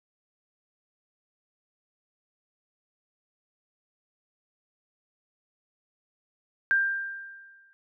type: tone with exponential decay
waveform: sine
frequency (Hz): 1588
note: G6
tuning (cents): +22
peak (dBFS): -18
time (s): 6.71-7.73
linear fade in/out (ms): 0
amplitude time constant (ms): 220
effects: none